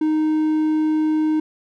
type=tone; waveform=triangle; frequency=310.3 Hz; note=D#4; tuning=5 cents flat; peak=-14 dBFS; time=0.01-1.4 s; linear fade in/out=5 ms; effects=none